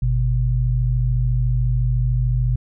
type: tone pair together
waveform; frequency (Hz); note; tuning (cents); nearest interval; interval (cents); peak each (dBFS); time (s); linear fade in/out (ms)
sine; 50.32 / 124.2; G1 / B2; +46 / +10; octave + major third; 1564; -19 / -18; 0.02-2.56; 5
effects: none